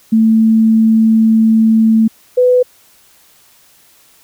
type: tone pair in turn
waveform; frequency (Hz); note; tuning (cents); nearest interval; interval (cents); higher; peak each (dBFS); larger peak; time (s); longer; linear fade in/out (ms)
sine; 222.3 / 499; A3 / B4; +18 / +18; octave + major second; 1400; second; -6; neither; 0.12-2.08 / 2.37-2.63; first; 10
effects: white hiss -48 dBFS RMS until 4.23 s